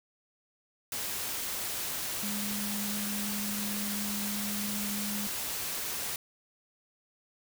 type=tone in noise; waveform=sine; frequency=206 Hz; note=G#3; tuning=14 cents flat; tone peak=-35 dBFS; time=2.23-5.27 s; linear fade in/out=2 ms; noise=white; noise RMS=-35 dBFS; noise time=0.92-6.16 s; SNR=-3 dB; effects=none